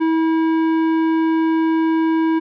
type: tone with tanh clipping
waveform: sine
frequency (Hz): 323.2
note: E4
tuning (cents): -34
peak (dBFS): -16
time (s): 0-2.4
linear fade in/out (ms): 20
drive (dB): 13
effects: none